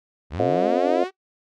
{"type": "linear sweep", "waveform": "sawtooth", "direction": "up", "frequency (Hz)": [63.2, 387.7], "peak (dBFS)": -23, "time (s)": [0.3, 1.11], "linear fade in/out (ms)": 50}
{"type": "harmonic tone", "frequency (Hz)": 89.5, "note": "F2", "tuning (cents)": 43, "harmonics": [3, 4, 5, 6, 7, 8], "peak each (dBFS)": [-27, -26, -25, -24, -24, -25], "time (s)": [0.39, 1.04], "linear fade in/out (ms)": 5}
{"effects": ["noise-tail reverb RT60 0.1 s tail -21 dB re dry", "low-pass 4000 Hz 12 dB/octave"]}